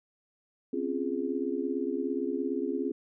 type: chord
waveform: sine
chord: Db major seventh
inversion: third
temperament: just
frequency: 259.9 / 277.2 / 346.5 / 415.8 Hz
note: C4 / Db4 / F4 / Ab4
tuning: -11 / 0 / -14 / +2 cents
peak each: -34 dBFS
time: 0.73-2.92 s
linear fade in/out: 5 ms
effects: none